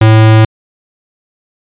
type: tone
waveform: square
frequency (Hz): 110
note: A2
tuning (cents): 0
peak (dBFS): -3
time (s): 0.01-0.45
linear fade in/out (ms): 5
effects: resampled to 8000 Hz